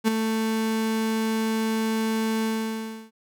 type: tone with ADSR envelope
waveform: 35% pulse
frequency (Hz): 221.7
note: A3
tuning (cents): +13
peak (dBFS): -14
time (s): 0.04-3.11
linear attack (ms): 38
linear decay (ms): 11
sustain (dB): -7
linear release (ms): 670
effects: none